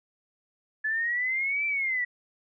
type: exponential two-way sweep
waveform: sine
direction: up then down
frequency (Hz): 1723 to 2349 to 1928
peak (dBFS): -25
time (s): 0.84-2.05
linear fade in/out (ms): 10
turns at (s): 1.66
effects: none